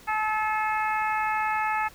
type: harmonic tone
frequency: 431.6 Hz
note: A4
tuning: 33 cents flat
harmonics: 2 / 3 / 4 / 5 / 6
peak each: -26 / -30 / -32 / -34 / -36 dBFS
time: 0.07-1.89 s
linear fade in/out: 20 ms
effects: pink hiss -51 dBFS RMS until 1.94 s